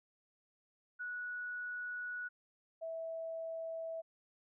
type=tone pair in turn; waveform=sine; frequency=1468 / 653.9 Hz; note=F#6 / E5; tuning=-14 / -14 cents; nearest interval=octave + major second; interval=1400 cents; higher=first; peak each=-39 / -39 dBFS; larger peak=neither; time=0.99-2.29 / 2.81-4.02 s; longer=first; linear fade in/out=20 ms; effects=none